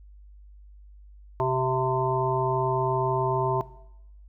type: harmonic tone with a mistuned harmonic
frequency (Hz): 129.1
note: C3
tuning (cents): -23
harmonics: 1 / 3 / 5 / 7 / 8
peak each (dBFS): -29 / -27 / -28 / -27 / -31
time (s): 1.4-3.61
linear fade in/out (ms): 0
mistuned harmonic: 5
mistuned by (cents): +40
effects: noise-tail reverb RT60 0.8 s tail -17 dB re dry + added 50 Hz sine -46 dBFS peak until 4.28 s